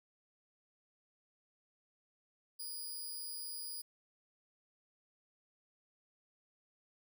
10% pulse tone, 4908 Hz, D#8, 25 cents flat, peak -35 dBFS, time 2.59-3.82 s, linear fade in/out 10 ms, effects none

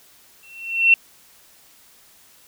sine tone with exponential growth, 2709 Hz, E7, 47 cents sharp, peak -7 dBFS, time 0.43-0.94 s, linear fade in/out 2 ms, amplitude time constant 110 ms, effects white hiss -52 dBFS RMS until 2.47 s

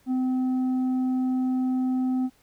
triangle tone with tanh clipping, 256.6 Hz, C4, 34 cents flat, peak -23 dBFS, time 0.06-2.3 s, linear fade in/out 50 ms, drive 9 dB, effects pink hiss -62 dBFS RMS until 2.42 s

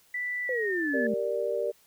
sine tone with pitch glide, 1975.5 to 1729.7 Hz, B6 to A6, 0 to -30 cents, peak -29 dBFS, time 0.14-1.07 s, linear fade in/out 5 ms, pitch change -230 cents, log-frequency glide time 0.45-0.9 s
sine exponential sweep, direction down, 525 to 207.7 Hz, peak -28 dBFS, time 0.49-1.14 s, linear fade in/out 2 ms
sine chord, G minor, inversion none, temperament equal, 392 / 466.2 / 587.3 Hz, G4 / Bb4 / D5, 0 / 0 / 0 cents, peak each -33 / -30 / -30 dBFS, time 0.93-1.72 s, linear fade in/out 20 ms
effects white hiss -62 dBFS RMS until 1.86 s

